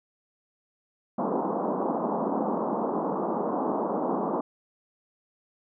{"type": "band-pass noise", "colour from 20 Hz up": "pink", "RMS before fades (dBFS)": -28, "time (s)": [1.18, 4.41], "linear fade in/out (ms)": 5, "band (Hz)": [190, 1100], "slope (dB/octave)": 48, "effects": []}